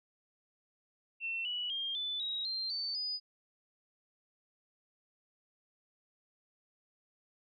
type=tone with pitch steps; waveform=sine; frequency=2699 / 2943 / 3210 / 3500 / 3817 / 4162 / 4539 / 4950 Hz; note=E7 / F#7 / G7 / A7 / A#7 / C8 / C#8 / D#8; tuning=+40 / -10 / +40 / -10 / +40 / -10 / +40 / -10 cents; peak=-34 dBFS; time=1.2-3.2 s; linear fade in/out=50 ms; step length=250 ms; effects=none